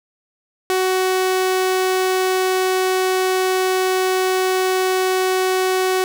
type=tone; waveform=sawtooth; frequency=373.4 Hz; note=F#4; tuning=16 cents sharp; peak=-12 dBFS; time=0.7-6.04 s; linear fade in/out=0 ms; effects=none